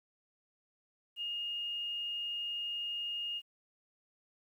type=tone; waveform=sine; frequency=2844 Hz; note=F7; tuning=31 cents sharp; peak=-35 dBFS; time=1.16-3.42 s; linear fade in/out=50 ms; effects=11-bit